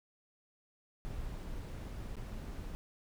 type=noise with dropouts; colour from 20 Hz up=brown; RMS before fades=-42 dBFS; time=1.05-2.75 s; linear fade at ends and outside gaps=0 ms; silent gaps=2.156-2.167 s; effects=none